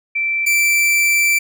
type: tone pair in turn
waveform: sine / 45% pulse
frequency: 2337 / 2337 Hz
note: D7 / D7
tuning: -9 / -9 cents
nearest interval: unison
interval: 0 cents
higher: neither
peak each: -16 / -12 dBFS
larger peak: second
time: 0.15-0.46 / 0.46-1.39 s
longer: second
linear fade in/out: 10 ms
effects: none